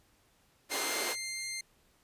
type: high-pass noise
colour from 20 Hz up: pink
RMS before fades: -35 dBFS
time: 0.69-1.16 s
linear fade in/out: 50 ms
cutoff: 340 Hz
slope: 24 dB/octave
type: tone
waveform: 15% pulse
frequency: 2101 Hz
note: C7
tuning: 7 cents sharp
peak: -30 dBFS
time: 0.71-1.61 s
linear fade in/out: 5 ms
effects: pink hiss -68 dBFS RMS until 2.03 s + resampled to 32000 Hz